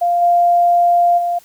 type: tone with level steps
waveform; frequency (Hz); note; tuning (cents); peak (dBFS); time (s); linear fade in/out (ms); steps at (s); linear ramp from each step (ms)
sine; 697; F5; -4; -12 / -9 / -15; 0.01-1.39; 10; 0.21 / 1.17; 20
effects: white hiss -48 dBFS RMS until 1.44 s